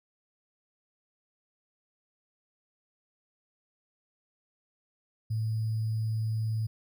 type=tone with sample-and-hold; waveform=sine; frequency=110.3 Hz; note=A2; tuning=5 cents sharp; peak=-27 dBFS; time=5.3-6.67 s; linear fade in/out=10 ms; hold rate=4900 Hz; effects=none